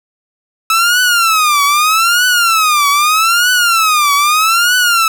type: tone with vibrato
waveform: sawtooth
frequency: 1300 Hz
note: E6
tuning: 24 cents flat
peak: -5 dBFS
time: 0.7-5.08 s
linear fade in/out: 2 ms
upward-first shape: triangle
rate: 0.8 Hz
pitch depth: 250 cents each way
effects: none